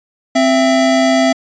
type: tone pair together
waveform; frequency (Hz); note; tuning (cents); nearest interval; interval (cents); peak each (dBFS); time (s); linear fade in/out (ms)
square; 261.6 / 667.6; C4 / E5; 0 / +22; octave + major third; 1622; -13; 0.35-1.33; 10
effects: resampled to 16000 Hz